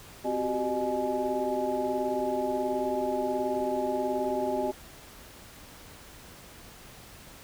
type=tone cluster; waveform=sine; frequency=259.3 / 370.4 / 389 / 611 / 842 Hz; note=C4 / F#4 / G4 / D#5 / G#5; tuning=-15 / +2 / -13 / -32 / +24 cents; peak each=-34 / -34 / -33 / -31 / -33 dBFS; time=0.24-4.72 s; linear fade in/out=20 ms; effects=pink hiss -49 dBFS RMS until 7.43 s